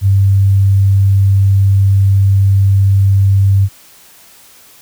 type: tone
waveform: sine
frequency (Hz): 98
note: G2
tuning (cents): 0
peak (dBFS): -6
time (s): 0.01-3.69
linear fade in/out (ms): 50
effects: white hiss -42 dBFS RMS until 4.81 s